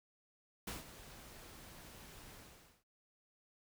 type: noise with ADSR envelope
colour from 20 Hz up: pink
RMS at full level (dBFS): -42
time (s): 0.67-2.84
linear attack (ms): 6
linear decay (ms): 160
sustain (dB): -13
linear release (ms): 520
effects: none